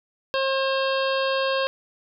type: harmonic tone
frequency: 536 Hz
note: C5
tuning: 42 cents sharp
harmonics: 1 / 2 / 3 / 5 / 6 / 7 / 8 / 9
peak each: -23 / -28 / -30 / -32 / -34 / -36 / -37 / -39 dBFS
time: 0.34-1.67 s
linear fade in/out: 0 ms
effects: none